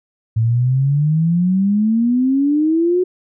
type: exponential sweep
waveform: sine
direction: up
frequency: 110 to 370 Hz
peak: -12 dBFS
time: 0.36-3.04 s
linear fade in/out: 10 ms
effects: none